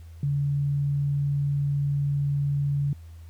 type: tone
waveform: sine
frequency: 142.2 Hz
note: C#3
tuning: 45 cents sharp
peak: -22 dBFS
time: 0.23-2.93 s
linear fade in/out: 2 ms
effects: added 82 Hz sine -41 dBFS peak until 3.29 s + pink hiss -61 dBFS RMS until 3.29 s